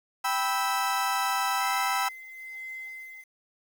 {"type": "chord", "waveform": "35% pulse", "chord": "E minor", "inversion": "first", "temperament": "equal with one note detuned", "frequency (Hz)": [784, 987.8, 1307.9], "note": ["G5", "B5", "E6"], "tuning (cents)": [0, 0, -14], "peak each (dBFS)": -28, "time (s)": [0.24, 2.09], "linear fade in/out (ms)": 10}
{"type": "tone with tremolo", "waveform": "sine", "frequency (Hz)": 2062, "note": "C7", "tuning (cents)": -26, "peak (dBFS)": -35, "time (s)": [1.58, 3.25], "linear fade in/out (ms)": 50, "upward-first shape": "triangle", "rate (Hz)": 1.1, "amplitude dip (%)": 60}
{"effects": ["9-bit"]}